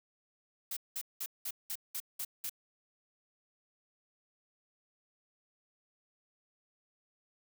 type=noise bursts; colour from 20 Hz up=blue; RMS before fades=-38 dBFS; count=8; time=0.71-2.496 s; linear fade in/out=5 ms; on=57 ms; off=190 ms; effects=none